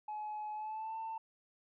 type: tone with pitch glide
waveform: sine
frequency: 849 to 893.3 Hz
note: G#5 to A5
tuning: +38 to +26 cents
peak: -37 dBFS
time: 0.08-1.18 s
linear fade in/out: 5 ms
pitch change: +88 cents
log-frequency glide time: 0.53-0.97 s
effects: tanh soft clip ceiling -36 dBFS